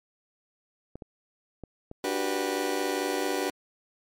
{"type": "clicks", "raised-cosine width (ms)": 2, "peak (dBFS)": -26, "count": 4, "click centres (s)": [0.956, 1.022, 1.637, 1.914]}
{"type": "chord", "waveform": "30% pulse", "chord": "G major seventh", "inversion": "second", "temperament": "just", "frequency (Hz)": [294, 367.5, 392, 490], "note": ["D4", "F#4", "G4", "B4"], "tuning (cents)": [2, -12, 0, -14], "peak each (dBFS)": -30, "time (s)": [2.04, 3.5], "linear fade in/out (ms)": 2}
{"effects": ["MP3 64 kbps"]}